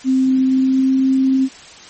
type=tone with pitch glide; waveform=sine; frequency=261.6 to 264.8 Hz; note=C4 to C4; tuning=0 to +21 cents; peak=-11 dBFS; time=0.04-1.49 s; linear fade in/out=50 ms; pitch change=+21 cents; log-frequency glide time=0.45-0.98 s; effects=white hiss -39 dBFS RMS until 1.89 s + MP3 32 kbps